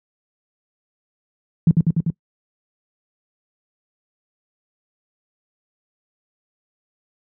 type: tone with echo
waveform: sine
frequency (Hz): 164.5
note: E3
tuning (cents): -3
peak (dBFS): -8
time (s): 1.67-1.71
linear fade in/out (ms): 2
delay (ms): 98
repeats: 4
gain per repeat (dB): -2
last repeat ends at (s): 2.102
effects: noise-tail reverb RT60 0.1 s tail -22 dB re dry + high-pass 80 Hz 12 dB/octave